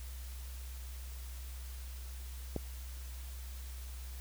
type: click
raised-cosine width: 2 ms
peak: -22 dBFS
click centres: 2.563 s
effects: added 63 Hz sine -42 dBFS peak until 4.2 s + white hiss -54 dBFS RMS until 4.2 s